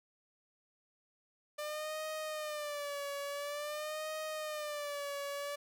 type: tone with vibrato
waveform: sawtooth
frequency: 594 Hz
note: D5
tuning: 20 cents sharp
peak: -34 dBFS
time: 1.58-5.56 s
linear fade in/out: 10 ms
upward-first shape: sine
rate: 0.48 Hz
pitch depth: 85 cents each way
effects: none